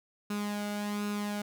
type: tone with flanger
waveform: sawtooth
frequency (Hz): 206.6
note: G#3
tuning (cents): -9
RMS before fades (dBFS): -34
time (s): 0.3-1.42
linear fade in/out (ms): 5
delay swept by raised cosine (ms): 0.76 to 1.4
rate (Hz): 1.3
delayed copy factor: +0.55
effects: none